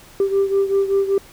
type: beating tone pair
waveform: sine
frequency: 392 / 397.2 Hz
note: G4 / G4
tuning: 0 / +23 cents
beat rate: 5.2 Hz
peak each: -15 / -19 dBFS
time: 0.2-1.18 s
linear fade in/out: 2 ms
effects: tanh soft clip ceiling -11 dBFS + pink hiss -45 dBFS RMS until 1.32 s